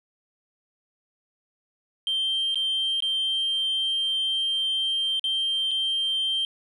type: tone with dropouts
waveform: sine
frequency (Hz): 3151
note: G7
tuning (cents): +8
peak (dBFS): -21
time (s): 2.07-6.45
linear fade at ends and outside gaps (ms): 1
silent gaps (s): 2.545-2.556 / 3.004-3.023 / 5.195-5.241 / 5.71-5.714
effects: tanh soft clip ceiling -20 dBFS